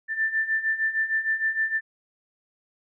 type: beating tone pair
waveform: sine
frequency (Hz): 1771 / 1777.5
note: A6 / A6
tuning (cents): +11 / +17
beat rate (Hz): 6.5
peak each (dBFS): -28 / -24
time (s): 0.08-1.81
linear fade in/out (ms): 50
effects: none